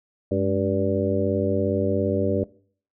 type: harmonic tone with a mistuned harmonic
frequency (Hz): 97.2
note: G2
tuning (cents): -14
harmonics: 1 / 2 / 3 / 4 / 5 / 6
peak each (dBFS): -27 / -27 / -27 / -27 / -27 / -27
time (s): 0.31-2.44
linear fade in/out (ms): 5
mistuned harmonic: 2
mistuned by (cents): +110
effects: noise-tail reverb RT60 0.5 s tail -20 dB re dry